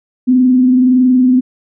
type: tone with frequency modulation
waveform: sine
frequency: 253.7 Hz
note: B3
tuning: 47 cents sharp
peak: -6 dBFS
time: 0.27-1.41 s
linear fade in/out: 20 ms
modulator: 21.5 Hz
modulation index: 0.3
effects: none